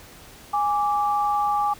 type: tone pair together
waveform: sine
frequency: 826 / 1168.1 Hz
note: G#5 / D6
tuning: -10 / -10 cents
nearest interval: tritone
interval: 600 cents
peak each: -21 / -24 dBFS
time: 0.53-1.74 s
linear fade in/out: 10 ms
effects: pink hiss -46 dBFS RMS until 1.79 s